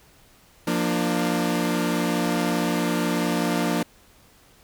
sawtooth chord, Bb major, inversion second, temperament equal with one note detuned, 174.61 / 233.1 / 297.8 Hz, F3 / Bb3 / D4, 0 / 0 / +24 cents, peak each -22 dBFS, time 0.67-3.83 s, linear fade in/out 5 ms, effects pink hiss -55 dBFS RMS until 4.63 s

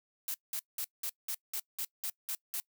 blue noise bursts, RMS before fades -36 dBFS, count 10, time 0.28-2.6 s, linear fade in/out 0 ms, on 61 ms, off 190 ms, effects noise-tail reverb RT60 0.1 s tail -23 dB re dry

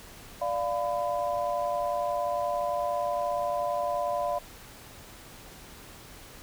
sine chord, B diminished, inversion first, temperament equal with one note detuned, 587.3 / 698.5 / 1003.9 Hz, D5 / F5 / B5, 0 / 0 / +28 cents, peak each -30 / -30 / -33 dBFS, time 0.41-4.39 s, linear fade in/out 10 ms, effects pink hiss -48 dBFS RMS until 6.42 s

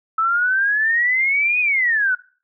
sine exponential two-way sweep, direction up then down, 1300 to 2511 to 1455 Hz, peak -15 dBFS, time 0.18-2.15 s, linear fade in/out 5 ms, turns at 1.6 s, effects noise-tail reverb RT60 0.4 s tail -21 dB re dry

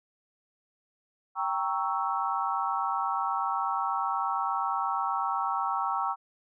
sine chord, G diminished seventh, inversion none, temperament equal with one note detuned, 784 / 932.3 / 1111.9 / 1318.5 Hz, G5 / Bb5 / Db6 / Fb6, 0 / 0 / +5 / 0 cents, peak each -32 dBFS, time 1.35-6.16 s, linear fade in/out 50 ms, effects none

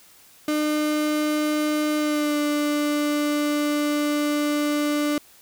35% pulse tone with pitch glide, 302.2 to 295 Hz, D4 to D4, +50 to +8 cents, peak -19 dBFS, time 0.48-5.18 s, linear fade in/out 2 ms, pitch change -42 cents, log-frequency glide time 1.97-2.39 s, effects white hiss -52 dBFS RMS until 5.41 s

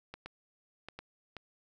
clicks, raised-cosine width 0.3 ms, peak -27 dBFS, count 5, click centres 0.14 / 0.26 / 0.886 / 0.99 / 1.367 s, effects none

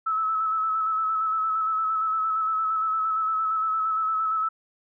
sine tone with vibrato, 1300 Hz, E6, 24 cents flat, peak -22 dBFS, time 0.06-4.49 s, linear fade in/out 10 ms, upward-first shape square, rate 8.7 Hz, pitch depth 22 cents each way, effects none

